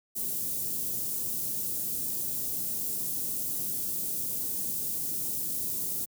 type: band-stop noise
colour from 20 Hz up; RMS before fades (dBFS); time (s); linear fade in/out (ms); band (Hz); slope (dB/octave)
white; -32; 0.15-6.06; 20; 300 to 9600; 12
effects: high-pass 100 Hz 12 dB/octave